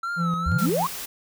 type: tone with vibrato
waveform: triangle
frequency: 1334 Hz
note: E6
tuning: 20 cents sharp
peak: -24 dBFS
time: 0.03-0.66 s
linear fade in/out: 5 ms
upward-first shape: sine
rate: 2.4 Hz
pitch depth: 88 cents each way
type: tone with tremolo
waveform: triangle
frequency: 170.2 Hz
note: F3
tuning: 44 cents flat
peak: -20 dBFS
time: 0.16-0.88 s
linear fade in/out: 50 ms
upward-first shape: square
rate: 2.8 Hz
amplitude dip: 50%
type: exponential sweep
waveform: sine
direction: up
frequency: 63.6 to 1183 Hz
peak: -21 dBFS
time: 0.46-0.87 s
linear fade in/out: 5 ms
type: noise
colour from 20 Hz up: white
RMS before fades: -34 dBFS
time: 0.58-1.06 s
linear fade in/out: 10 ms
effects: none